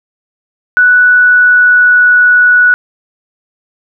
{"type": "tone with pitch glide", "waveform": "sine", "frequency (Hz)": [1480, 1471.5], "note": ["F#6", "F#6"], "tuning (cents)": [0, -10], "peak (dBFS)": -3, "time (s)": [0.77, 2.74], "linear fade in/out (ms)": 0, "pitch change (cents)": -10, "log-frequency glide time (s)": [0.99, 2.11], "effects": []}